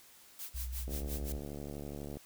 blue noise with tremolo, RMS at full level -42 dBFS, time 0.39-1.32 s, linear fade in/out 0 ms, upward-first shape sine, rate 5.7 Hz, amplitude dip 100%
sine tone, 61.7 Hz, B1, 1 cent flat, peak -37 dBFS, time 0.54-1.4 s, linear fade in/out 10 ms
click train, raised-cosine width 2 ms, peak -30 dBFS, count 94, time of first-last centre 0.88-2.17 s, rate 72.1 Hz
effects white hiss -59 dBFS RMS until 2.25 s

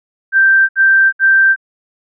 sine tone bursts, 1568 Hz, G6, in tune, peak -6 dBFS, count 3, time 0.32-1.562 s, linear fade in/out 50 ms, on 370 ms, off 66 ms, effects none

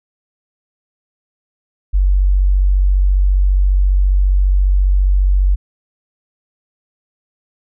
sine tone, 47.35 Hz, F#1, 41 cents sharp, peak -9 dBFS, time 1.93-5.56 s, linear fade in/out 20 ms, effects none

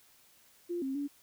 sine tone with pitch steps, 348.1 / 268 / 285.3 Hz, F4 / C4 / C#4, -6 / +42 / +50 cents, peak -32 dBFS, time 0.69-1.08 s, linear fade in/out 20 ms, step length 130 ms, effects white hiss -63 dBFS RMS until 1.22 s

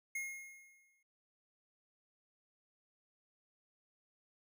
square tone with exponential decay, 2150 Hz, C7, 47 cents sharp, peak -37 dBFS, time 0.15-1.03 s, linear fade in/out 5 ms, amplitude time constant 190 ms, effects none

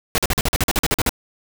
pink noise bursts, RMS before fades -18 dBFS, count 13, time 0.15-1.093 s, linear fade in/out 0 ms, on 31 ms, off 45 ms, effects none

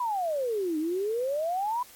sine exponential two-way sweep, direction down then up, 1012 to 301.2 to 1012 Hz, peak -26 dBFS, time 0-1.83 s, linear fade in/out 5 ms, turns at 0.78 s, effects white hiss -52 dBFS RMS until 1.95 s + AAC 64 kbps

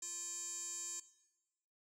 square tone with band-pass filter, 347.9 Hz, F4, 7 cents flat, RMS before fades -45 dBFS, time 0.02-1 s, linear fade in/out 5 ms, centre 7300 Hz, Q 9.2, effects noise-tail reverb RT60 1.0 s tail -17 dB re dry

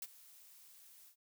blue noise with ADSR envelope, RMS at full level -41 dBFS, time 0.02-1.16 s, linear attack 3 ms, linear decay 39 ms, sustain -19 dB, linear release 85 ms, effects noise-tail reverb RT60 0.1 s tail -26 dB re dry

